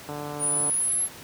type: click train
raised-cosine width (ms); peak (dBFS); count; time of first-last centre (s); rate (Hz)
1; -21; 90; 0.09-0.695; 147
type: linear sweep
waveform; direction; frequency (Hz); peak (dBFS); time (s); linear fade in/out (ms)
sine; up; 9540 to 11240; -22; 0.39-1.09; 50
effects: pink hiss -43 dBFS RMS until 1.23 s + high-pass 100 Hz 12 dB/octave